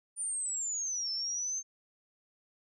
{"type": "linear two-way sweep", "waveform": "sine", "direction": "down then up", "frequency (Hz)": [9320, 5280, 6360], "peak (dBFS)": -32, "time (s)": [0.16, 1.63], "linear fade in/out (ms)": 50, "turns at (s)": 1.11, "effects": []}